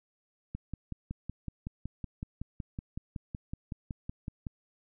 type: click train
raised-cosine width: 5 ms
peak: -24 dBFS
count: 22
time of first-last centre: 0.55-4.468 s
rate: 5.36 Hz
effects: none